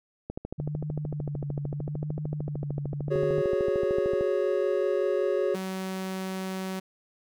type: click train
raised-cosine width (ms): 2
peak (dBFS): -20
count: 53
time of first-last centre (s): 0.3-4.21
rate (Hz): 13.3
type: tone with vibrato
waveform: sine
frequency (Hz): 146.83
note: D3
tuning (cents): 0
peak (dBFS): -30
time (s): 0.58-3.42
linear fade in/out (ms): 10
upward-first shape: sine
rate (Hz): 0.78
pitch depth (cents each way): 45
type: chord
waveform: triangle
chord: F# suspended second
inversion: none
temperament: equal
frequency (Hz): 370 / 415.3 / 554.4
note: F#4 / G#4 / C#5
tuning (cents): 0 / 0 / 0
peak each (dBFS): -26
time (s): 3.1-5.56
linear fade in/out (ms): 20
type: tone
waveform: sawtooth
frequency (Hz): 188.8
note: F#3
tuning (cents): +35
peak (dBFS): -27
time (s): 5.54-6.8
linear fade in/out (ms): 10
effects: none